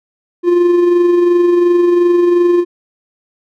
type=tone with amplitude modulation; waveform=triangle; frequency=350.2 Hz; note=F4; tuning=5 cents sharp; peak=-4 dBFS; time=0.43-2.65 s; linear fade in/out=50 ms; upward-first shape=sine; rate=22.8 Hz; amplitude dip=35%; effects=none